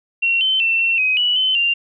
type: tone with pitch steps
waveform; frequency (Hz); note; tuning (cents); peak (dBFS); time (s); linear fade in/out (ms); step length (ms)
sine; 2733 / 3075 / 2689 / 2709 / 2524 / 2947 / 3051 / 2783; F7 / G7 / E7 / E7 / D#7 / F#7 / G7 / F7; -38 / -34 / +34 / +47 / +24 / -8 / -48 / -7; -14; 0.22-1.74; 10; 190
effects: none